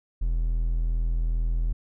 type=tone; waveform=triangle; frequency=41.2 Hz; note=E1; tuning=in tune; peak=-20 dBFS; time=0.21-1.73 s; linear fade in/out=10 ms; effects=none